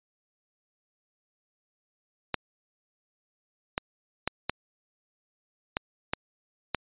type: clicks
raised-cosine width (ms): 0.3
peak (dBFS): -10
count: 7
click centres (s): 2.343 / 3.779 / 4.276 / 4.496 / 5.769 / 6.135 / 6.747
effects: resampled to 8000 Hz